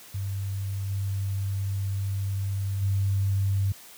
sine tone with level steps, 98.1 Hz, G2, 2 cents sharp, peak -27 / -25 / -21 dBFS, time 0.14-3.72 s, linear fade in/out 5 ms, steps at 0.89 / 2.81 s, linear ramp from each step 20 ms, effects white hiss -48 dBFS RMS until 3.97 s + high-pass 60 Hz 12 dB/octave

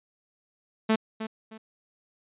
sawtooth tone with echo, 220 Hz, A3, in tune, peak -16 dBFS, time 0.89-0.96 s, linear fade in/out 10 ms, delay 310 ms, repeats 2, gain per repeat -11 dB, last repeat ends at 1.58 s, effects resampled to 8000 Hz

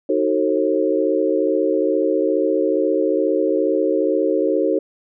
sine chord, D# diminished seventh, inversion none, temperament just, 311.1 / 373.4 / 448 / 537.6 Hz, D#4 / F#4 / A4 / C5, 0 / +16 / +31 / +47 cents, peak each -21 dBFS, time 0.09-4.79 s, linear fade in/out 5 ms, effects none

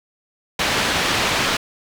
white low-pass noise, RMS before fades -20 dBFS, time 0.59-1.57 s, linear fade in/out 5 ms, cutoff 3400 Hz, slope 12 dB/octave, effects none

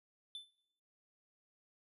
triangle tone with exponential decay, 3520 Hz, A7, in tune, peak -39 dBFS, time 0.35-0.58 s, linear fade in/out 1 ms, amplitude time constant 50 ms, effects noise-tail reverb RT60 0.7 s tail -19 dB re dry + resampled to 32000 Hz

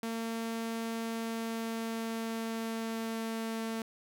sawtooth tone with pitch glide, 227.5 to 224.8 Hz, A#3 to A3, -42 to +37 cents, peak -30 dBFS, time 0.03-3.82 s, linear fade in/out 2 ms, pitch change -21 cents, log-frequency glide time 1.01-3.6 s, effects none

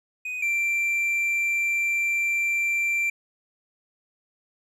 triangle tone pair in turn, 2495 / 2355 Hz, D#7 / D7, +4 / +4 cents, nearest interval minor second, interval 100 cents, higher first, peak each -27 / -20 dBFS, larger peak second, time 0.25-0.42 / 0.42-3.1 s, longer second, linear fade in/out 5 ms, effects resampled to 32000 Hz

